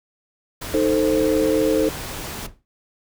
pink noise, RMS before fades -31 dBFS, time 0.61-2.47 s, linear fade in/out 10 ms
sine chord, A diminished, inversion second, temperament equal, 311.1 / 440 / 523.3 Hz, Eb4 / A4 / C5, 0 / 0 / 0 cents, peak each -20 / -20 / -21 dBFS, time 0.74-1.89 s, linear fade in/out 2 ms
brown noise with exponential decay, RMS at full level -33 dBFS, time 2.47-2.65 s, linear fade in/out 0 ms, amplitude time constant 37 ms
effects none

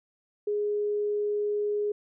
sine tone, 415.3 Hz, G#4, in tune, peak -25 dBFS, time 0.47-1.92 s, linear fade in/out 5 ms, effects none

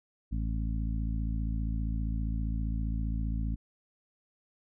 harmonic tone, 55.1 Hz, A1, 3 cents sharp, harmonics 1 / 2 / 3 / 4 / 5, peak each -30 / -37 / -40 / -40 / -44 dBFS, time 0.31-3.56 s, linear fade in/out 20 ms, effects none

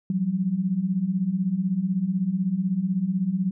sine beating tone pair, 174.61 / 190.61 Hz, F3 / G3, 0 / -48 cents, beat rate 16 Hz, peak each -27 / -23 dBFS, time 0.1-3.51 s, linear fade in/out 2 ms, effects none

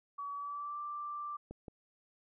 sine tone with pitch glide, 1137 to 1177.1 Hz, C#6 to D6, +44 to +4 cents, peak -38 dBFS, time 0.18-1.37 s, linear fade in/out 10 ms, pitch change +60 cents, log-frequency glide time 0.33-0.79 s
clicks, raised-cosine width 2 ms, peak -32 dBFS, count 2, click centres 1.51 / 1.682 s
effects none

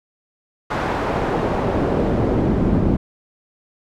brown noise with band-pass filter sweep, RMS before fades -19 dBFS, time 0.7-2.97 s, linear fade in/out 10 ms, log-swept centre 1100 to 230 Hz, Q 0.84, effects none

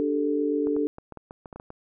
sine chord, D suspended fourth, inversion none, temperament equal, 293.7 / 392 / 440 Hz, D4 / G4 / A4, 0 / 0 / 0 cents, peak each -25 / -31 / -26 dBFS, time 0-0.87 s, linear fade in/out 0 ms
clicks, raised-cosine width 1 ms, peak -26 dBFS, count 11, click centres 0.671 / 0.765 / 0.984 / 1.123 / 1.173 / 1.309 / 1.458 / 1.528 / 1.56 / 1.599 / 1.704 s
effects none

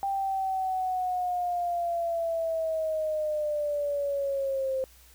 sine linear sweep, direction down, 790 to 523.3 Hz, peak -26 dBFS, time 0.03-4.84 s, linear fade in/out 0 ms, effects added 60 Hz sine -56 dBFS peak until 5.14 s + white hiss -57 dBFS RMS until 5.14 s

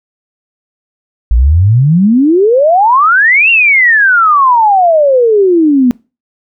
sine exponential two-way sweep, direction up then down, 53.3 to 2794 to 238.5 Hz, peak -4 dBFS, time 1.31-5.91 s, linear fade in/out 0 ms, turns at 3.5 s, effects noise-tail reverb RT60 0.3 s tail -23 dB re dry

